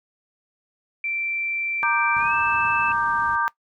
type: tone with pitch glide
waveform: sine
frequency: 2346 to 2633 Hz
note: D7 to E7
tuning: -2 to -3 cents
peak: -24 dBFS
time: 1.04-2.92 s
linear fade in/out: 2 ms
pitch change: +199 cents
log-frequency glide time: 2.18-2.34 s
type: chord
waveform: sine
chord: G minor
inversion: first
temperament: equal with one note detuned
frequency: 932.3 / 1186.9 / 1568 Hz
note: Bb5 / D6 / G6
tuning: 0 / +18 / 0 cents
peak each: -24 / -23 / -24 dBFS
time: 1.83-3.48 s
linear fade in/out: 0 ms
type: noise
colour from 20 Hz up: brown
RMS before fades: -37 dBFS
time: 2.16-3.36 s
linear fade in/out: 5 ms
effects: noise-tail reverb RT60 0.1 s tail -20 dB re dry + high-pass 80 Hz 12 dB/octave